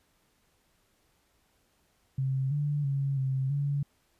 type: tone with pitch steps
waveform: sine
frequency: 133.3 / 146.2 / 138.2 / 133 / 142.3 Hz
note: C3 / D3 / C#3 / C3 / C#3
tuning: +33 / -7 / -5 / +29 / +46 cents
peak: -26 dBFS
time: 2.18-3.83 s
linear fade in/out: 5 ms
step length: 330 ms
effects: pink hiss -70 dBFS RMS until 4.19 s + resampled to 32000 Hz